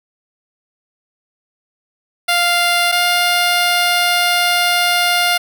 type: tone pair in turn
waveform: 10% pulse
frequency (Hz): 698.5 / 704.6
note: F5 / F5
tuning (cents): 0 / +15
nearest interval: unison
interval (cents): 15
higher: second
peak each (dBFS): -4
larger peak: neither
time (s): 2.28-2.92 / 2.92-5.38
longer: second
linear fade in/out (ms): 10
effects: none